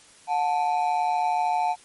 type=ring-modulated tone; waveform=triangle; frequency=802 Hz; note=G5; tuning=39 cents sharp; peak=-16 dBFS; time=0.27-1.76 s; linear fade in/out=50 ms; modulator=76.5 Hz; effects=white hiss -52 dBFS RMS until 1.84 s + MP3 48 kbps